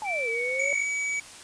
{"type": "exponential two-way sweep", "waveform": "sine", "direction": "down then up", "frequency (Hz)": [883, 450.7, 575], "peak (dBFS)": -30, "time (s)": [0.02, 0.73], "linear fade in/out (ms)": 0, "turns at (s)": 0.29}
{"type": "tone with pitch glide", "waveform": "sine", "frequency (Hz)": [2332, 2228], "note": ["D7", "C#7"], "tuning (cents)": [-13, 8], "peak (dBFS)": -27, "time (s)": [0.04, 0.86], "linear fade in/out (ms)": 50, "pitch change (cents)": -79, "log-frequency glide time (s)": [0.25, 0.41]}
{"type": "tone", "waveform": "square", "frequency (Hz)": 2278, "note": "C#7", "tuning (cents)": 47, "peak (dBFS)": -27, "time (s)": [0.59, 1.2], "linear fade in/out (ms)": 5}
{"effects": ["white hiss -45 dBFS RMS until 1.43 s", "resampled to 22050 Hz"]}